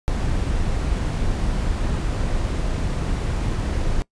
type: noise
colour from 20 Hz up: brown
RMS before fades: -22 dBFS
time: 0.08-4.02 s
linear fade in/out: 0 ms
effects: noise-tail reverb RT60 0.1 s tail -22 dB re dry + resampled to 22050 Hz